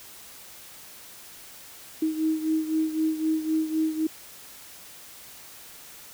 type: beating tone pair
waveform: sine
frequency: 314.9 / 318.8 Hz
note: D#4 / D#4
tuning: +21 / +42 cents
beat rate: 3.9 Hz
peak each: -24 / -29 dBFS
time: 2.02-4.07 s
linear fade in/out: 5 ms
effects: white hiss -46 dBFS RMS until 6.13 s